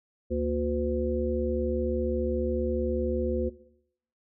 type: harmonic tone with a mistuned harmonic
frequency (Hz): 72.5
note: D2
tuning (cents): -22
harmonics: 1 / 3 / 5 / 7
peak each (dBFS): -31 / -31 / -31 / -31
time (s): 0.3-3.5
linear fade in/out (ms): 20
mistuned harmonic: 3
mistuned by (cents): +110
effects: noise-tail reverb RT60 0.7 s tail -17 dB re dry